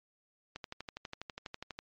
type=click train; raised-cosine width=0.2 ms; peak=-23 dBFS; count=16; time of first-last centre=0.56-1.79 s; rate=12.2 Hz; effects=low-pass 5000 Hz 12 dB/octave + MP3 48 kbps